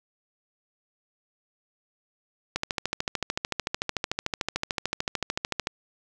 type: click train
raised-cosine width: 0.2 ms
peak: -9 dBFS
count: 43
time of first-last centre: 2.56-5.671 s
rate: 13.5 Hz
effects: none